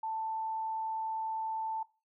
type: tone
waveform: sine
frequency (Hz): 885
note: A5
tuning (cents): +10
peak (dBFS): -33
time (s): 0.03-1.83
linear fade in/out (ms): 5
effects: noise-tail reverb RT60 0.3 s tail -18 dB re dry